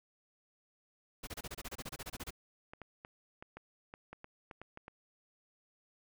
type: noise bursts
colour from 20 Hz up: pink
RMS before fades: -43 dBFS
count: 16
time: 1.23-2.307 s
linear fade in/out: 10 ms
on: 42 ms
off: 27 ms
type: clicks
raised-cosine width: 0.5 ms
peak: -32 dBFS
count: 12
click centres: 2.735 / 2.817 / 3.049 / 3.425 / 3.57 / 3.939 / 4.13 / 4.244 / 4.512 / 4.616 / 4.774 / 4.881 s
effects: none